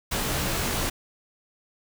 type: noise with comb filter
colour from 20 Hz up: pink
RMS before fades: -27 dBFS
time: 0.11-0.9 s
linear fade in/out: 10 ms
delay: 19 ms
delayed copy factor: -0.85
effects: none